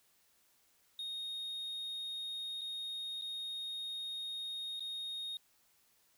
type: tone with dropouts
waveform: sine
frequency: 3718 Hz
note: A#7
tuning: 5 cents flat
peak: -36 dBFS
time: 0.99-5.37 s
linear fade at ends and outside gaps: 2 ms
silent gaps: 2.611-2.615 / 3.213-3.22 / 4.796-4.805 s
effects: tanh soft clip ceiling -38 dBFS + white hiss -71 dBFS RMS until 6.17 s